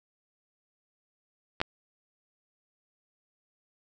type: clicks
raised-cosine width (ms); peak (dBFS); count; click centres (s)
0.3; -19 / -8; 2; 1.603 / 1.615
effects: resampled to 16000 Hz + 8-bit